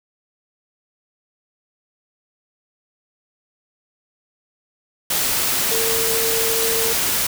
sine tone in noise, 453.6 Hz, A#4, 47 cents flat, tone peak -23 dBFS, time 5.71-6.93 s, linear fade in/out 5 ms, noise white, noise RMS -20 dBFS, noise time 5.1-7.27 s, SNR -6 dB, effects none

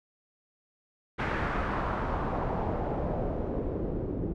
pink noise with low-pass filter sweep, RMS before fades -31 dBFS, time 1.18-4.34 s, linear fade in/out 20 ms, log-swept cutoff 1800 to 330 Hz, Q 1.6, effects none

